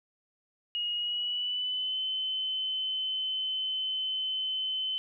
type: tone with pitch glide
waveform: sine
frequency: 2881 to 3052 Hz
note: F#7 to G7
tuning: -47 to -47 cents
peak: -29 dBFS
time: 0.75-4.98 s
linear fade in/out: 0 ms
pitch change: +100 cents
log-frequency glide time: 0.95-1.99 s
effects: none